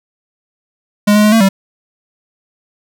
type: tone with pitch steps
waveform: square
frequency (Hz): 207.1 / 210.2 / 211.7 / 225.2 / 194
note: G#3 / G#3 / G#3 / A3 / G3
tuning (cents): -5 / +21 / +33 / +40 / -18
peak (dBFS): -7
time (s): 1.07-1.49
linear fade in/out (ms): 10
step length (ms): 84
effects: none